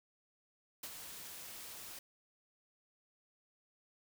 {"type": "noise with ADSR envelope", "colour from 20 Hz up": "white", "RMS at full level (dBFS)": -43, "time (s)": [0.83, 1.99], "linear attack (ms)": 6, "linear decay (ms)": 46, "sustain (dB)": -6, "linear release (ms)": 4, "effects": []}